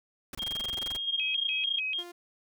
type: noise bursts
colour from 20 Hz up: pink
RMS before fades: -40 dBFS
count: 15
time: 0.33-0.966 s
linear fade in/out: 2 ms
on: 20 ms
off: 24 ms
type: tone with pitch glide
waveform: sine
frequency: 3232 to 3262 Hz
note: G#7 to G#7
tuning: -48 to -32 cents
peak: -31 dBFS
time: 0.39-1.8 s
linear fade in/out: 5 ms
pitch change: +16 cents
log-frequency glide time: 0.62-1.46 s
type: tone with vibrato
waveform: sine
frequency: 2863 Hz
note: F7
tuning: 42 cents sharp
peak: -29 dBFS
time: 1.05-2.04 s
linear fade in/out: 50 ms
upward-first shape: square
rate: 3.4 Hz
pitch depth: 210 cents each way
type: tone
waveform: sawtooth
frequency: 349.4 Hz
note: F4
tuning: 1 cent sharp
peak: -39 dBFS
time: 1.98-2.12 s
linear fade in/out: 10 ms
effects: none